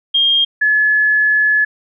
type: tone pair in turn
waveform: sine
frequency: 3221 / 1710.9 Hz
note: G7 / A6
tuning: +46 / -49 cents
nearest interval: major seventh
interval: 1095 cents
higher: first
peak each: -10 / -10 dBFS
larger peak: neither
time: 0.14-0.45 / 0.61-1.65 s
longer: second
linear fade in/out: 10 ms
effects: none